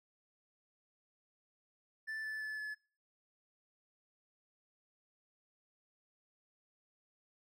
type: tone with pitch steps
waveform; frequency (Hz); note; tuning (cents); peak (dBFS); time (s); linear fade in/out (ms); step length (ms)
triangle; 1760 / 1745.8 / 1731.8 / 1717.8; A6 / A6 / A6 / A6; 0 / -14 / -28 / -42; -37; 2.07-2.75; 20; 170
effects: noise-tail reverb RT60 0.4 s tail -22 dB re dry